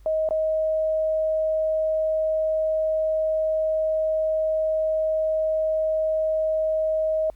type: tone with dropouts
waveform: sine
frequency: 630 Hz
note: D#5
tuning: 21 cents sharp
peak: -20 dBFS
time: 0.06-7.3 s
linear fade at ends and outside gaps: 1 ms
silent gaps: 0.289-0.308 s
effects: added 50 Hz sine -46 dBFS peak until 7.35 s + pink hiss -64 dBFS RMS until 7.35 s